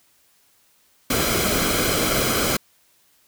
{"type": "noise with comb filter", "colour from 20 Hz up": "pink", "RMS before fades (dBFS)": -21, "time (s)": [1.1, 2.57], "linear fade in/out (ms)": 5, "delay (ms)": 1.1, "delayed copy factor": -0.6, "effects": ["white hiss -60 dBFS RMS until 3.27 s"]}